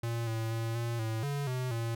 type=tone with pitch steps; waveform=square; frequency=116.5 / 112.7 / 114 / 117.2 / 111.4 / 142.4 / 127.4 / 115.3 Hz; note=A#2 / A2 / A#2 / A#2 / A2 / C#3 / C3 / A#2; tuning=-1 / +42 / -38 / +10 / +22 / +47 / -46 / -19 cents; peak=-32 dBFS; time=0.03-1.95 s; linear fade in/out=5 ms; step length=240 ms; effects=none